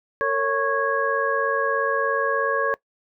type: tone cluster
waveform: sine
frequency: 455.1 / 552 / 1102 / 1653 Hz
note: A#4 / C#5 / C#6 / G#6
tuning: -42 / -7 / -11 / -9 cents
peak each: -25 dBFS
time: 0.21-2.74 s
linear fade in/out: 0 ms
effects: noise-tail reverb RT60 0.1 s tail -21 dB re dry